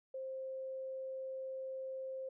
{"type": "tone", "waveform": "sine", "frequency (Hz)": 527, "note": "C5", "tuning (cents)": 12, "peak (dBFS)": -40, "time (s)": [0.14, 2.29], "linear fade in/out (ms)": 5, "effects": []}